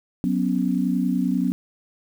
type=chord; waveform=sine; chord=F# suspended fourth; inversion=none; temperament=equal; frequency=185 / 246.9 / 277.2 Hz; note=F#3 / B3 / C#4; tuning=0 / 0 / 0 cents; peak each=-23 / -23 / -25 dBFS; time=0.24-1.52 s; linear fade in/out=0 ms; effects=8-bit